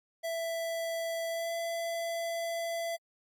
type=tone with pitch glide; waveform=square; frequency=663 to 671.5 Hz; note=E5 to E5; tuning=+10 to +32 cents; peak=-33 dBFS; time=0.23-2.97 s; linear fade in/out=20 ms; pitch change=+22 cents; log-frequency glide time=1.28-1.53 s; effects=AAC 64 kbps